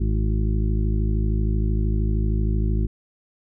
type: harmonic tone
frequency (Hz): 53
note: G#1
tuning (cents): +36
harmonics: 1 / 2 / 3 / 4 / 6 / 7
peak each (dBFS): -20 / -25 / -31 / -30 / -34 / -36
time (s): 0-2.87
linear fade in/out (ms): 10
effects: none